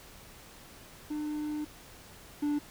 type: tone pair in turn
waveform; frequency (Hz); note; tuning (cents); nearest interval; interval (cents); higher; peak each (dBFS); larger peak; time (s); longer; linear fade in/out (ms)
triangle; 300.7 / 293.5; D4 / D4; +41 / -1; unison; 42; first; -30 / -25; second; 1.1-1.65 / 2.42-2.59; first; 10
effects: pink hiss -52 dBFS RMS until 2.7 s

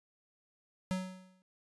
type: tone with exponential decay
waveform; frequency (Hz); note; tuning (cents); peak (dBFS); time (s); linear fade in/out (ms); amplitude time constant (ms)
square; 185.9; F#3; +8; -30; 0.91-1.42; 0; 110
effects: resampled to 24000 Hz

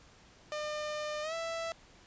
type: tone with pitch glide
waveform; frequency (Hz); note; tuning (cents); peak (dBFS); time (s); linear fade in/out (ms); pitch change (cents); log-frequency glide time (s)
sawtooth; 603 to 661.4; D5 to E5; +46 to +6; -31; 0.52-1.72; 0; +160; 1.22-1.34
effects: pink hiss -59 dBFS RMS until 2.06 s + resampled to 16000 Hz

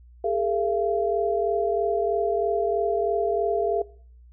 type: tone cluster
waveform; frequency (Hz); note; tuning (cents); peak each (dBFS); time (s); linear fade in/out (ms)
sine; 408.6 / 451.7 / 681; G#4 / A4 / F5; -28 / +45 / -44; -26; 0.24-3.82; 5
effects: noise-tail reverb RT60 0.5 s tail -20 dB re dry + added 60 Hz sine -47 dBFS peak until 4.32 s

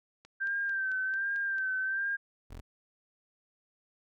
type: click train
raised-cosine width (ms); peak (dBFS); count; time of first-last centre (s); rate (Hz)
0.2; -35; 7; 0.25-1.583; 4.5
type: tone with vibrato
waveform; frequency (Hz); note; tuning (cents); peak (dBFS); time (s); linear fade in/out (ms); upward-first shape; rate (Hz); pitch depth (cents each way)
sine; 1568; G6; 0; -29; 0.4-2.17; 20; sine; 1.3; 48
type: tone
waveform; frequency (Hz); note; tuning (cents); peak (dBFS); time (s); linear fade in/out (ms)
25% pulse; 43.14; F1; -20; -39; 2.5-2.61; 10
effects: none

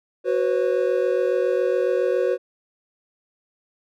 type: chord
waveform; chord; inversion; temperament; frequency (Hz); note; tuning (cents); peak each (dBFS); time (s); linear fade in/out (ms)
triangle; F# suspended fourth; none; equal with one note detuned; 370 / 493.9 / 541.1; F#4 / B4 / C#5; 0 / 0 / -42; -21 / -20 / -22; 0.24-2.38; 50
effects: none

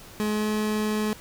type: tone with pitch glide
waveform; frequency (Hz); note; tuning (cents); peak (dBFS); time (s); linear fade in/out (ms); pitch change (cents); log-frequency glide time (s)
30% pulse; 211.9 to 213.4; G#3 to G#3; +35 to +47; -21; 0.2-1.13; 0; +12; 0.31-0.47
effects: pink hiss -46 dBFS RMS until 1.2 s

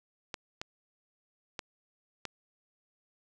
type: clicks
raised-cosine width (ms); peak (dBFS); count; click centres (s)
0.2; -19; 4; 0.342 / 0.615 / 1.592 / 2.253
effects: none

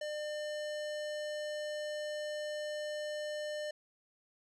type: tone with low-pass filter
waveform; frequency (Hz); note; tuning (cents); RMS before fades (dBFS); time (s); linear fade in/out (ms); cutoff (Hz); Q
square; 600; D5; +37; -39; 0.01-3.71; 5; 6700; 1
effects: none

